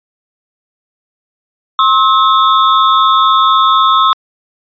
square ring-modulated tone, 1180 Hz, D6, 8 cents sharp, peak -4 dBFS, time 1.79-4.13 s, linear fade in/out 0 ms, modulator 112 Hz, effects resampled to 11025 Hz

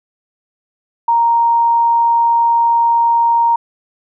sine tone, 932.3 Hz, A#5, in tune, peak -9 dBFS, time 1.08-3.56 s, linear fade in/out 5 ms, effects none

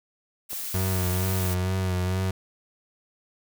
blue noise, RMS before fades -33 dBFS, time 0.49-1.55 s, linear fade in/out 20 ms
clicks, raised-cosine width 1 ms, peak -37 / -27 dBFS, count 2, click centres 0.522 / 0.531 s
35% pulse tone with vibrato, 92.5 Hz, F#2, in tune, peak -22 dBFS, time 0.74-2.31 s, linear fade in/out 5 ms, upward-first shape sine, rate 2.2 Hz, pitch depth 37 cents each way
effects none

